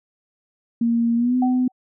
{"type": "tone with pitch glide", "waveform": "sine", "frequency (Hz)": [233.1, 252.7], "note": ["A#3", "B3"], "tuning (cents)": [0, 40], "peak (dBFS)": -16, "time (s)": [0.81, 1.68], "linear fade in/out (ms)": 5, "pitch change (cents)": 140, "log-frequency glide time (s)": [1.16, 1.36]}
{"type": "tone with exponential decay", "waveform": "sine", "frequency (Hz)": 758, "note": "F#5", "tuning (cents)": 42, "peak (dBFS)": -20, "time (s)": [1.42, 1.72], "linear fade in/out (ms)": 5, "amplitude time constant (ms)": 65}
{"effects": []}